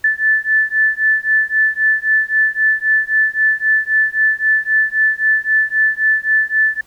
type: beating tone pair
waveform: sine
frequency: 1749 / 1752.8 Hz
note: A6 / A6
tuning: -11 / -7 cents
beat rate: 3.8 Hz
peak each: -15 dBFS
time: 0.04-6.81 s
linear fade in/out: 5 ms
effects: pink hiss -52 dBFS RMS until 6.86 s